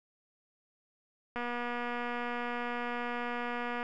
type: click train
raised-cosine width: 0.5 ms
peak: -22 dBFS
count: 596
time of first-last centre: 1.36-3.829 s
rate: 241 Hz
effects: none